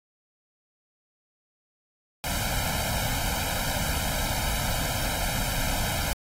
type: noise with comb filter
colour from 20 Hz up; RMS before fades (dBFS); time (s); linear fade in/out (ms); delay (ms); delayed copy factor
pink; -28; 2.24-6.13; 0; 1.3; +1
effects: AAC 48 kbps